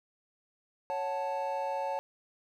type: chord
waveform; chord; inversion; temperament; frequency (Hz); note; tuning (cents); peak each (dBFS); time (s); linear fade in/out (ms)
triangle; F# minor; second; equal; 554.4 / 740 / 880; C#5 / F#5 / A5; 0 / 0 / 0; -33 / -37 / -32; 0.9-1.99; 0
effects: none